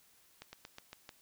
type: slowing click train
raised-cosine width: 0.2 ms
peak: -29 dBFS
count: 6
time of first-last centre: 0.42-1.092 s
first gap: 110 ms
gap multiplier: 1.1
effects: white hiss -66 dBFS RMS until 1.21 s